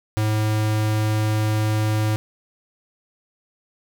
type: tone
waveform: square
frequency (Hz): 107.7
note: A2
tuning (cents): -37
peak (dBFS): -19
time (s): 0.17-2.16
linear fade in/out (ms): 0
effects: none